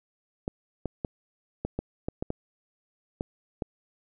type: clicks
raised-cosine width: 2 ms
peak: -16 dBFS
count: 10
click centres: 0.479 / 0.857 / 1.048 / 1.65 / 1.79 / 2.085 / 2.225 / 2.304 / 3.209 / 3.622 s
effects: none